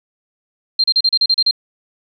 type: tone bursts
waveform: sine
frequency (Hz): 4176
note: C8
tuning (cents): -4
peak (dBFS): -10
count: 9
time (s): 0.79-1.511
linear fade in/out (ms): 5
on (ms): 49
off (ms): 35
effects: none